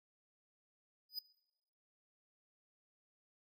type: tone with exponential growth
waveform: square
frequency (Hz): 4978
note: D#8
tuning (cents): 0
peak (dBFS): -36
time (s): 1.09-1.19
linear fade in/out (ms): 5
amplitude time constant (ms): 21
effects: noise-tail reverb RT60 0.9 s tail -21 dB re dry